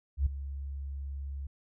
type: tone with ADSR envelope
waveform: sine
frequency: 69.3 Hz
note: C#2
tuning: in tune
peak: -21 dBFS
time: 0.17-1.47 s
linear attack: 91 ms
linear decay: 8 ms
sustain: -14 dB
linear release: 6 ms
effects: none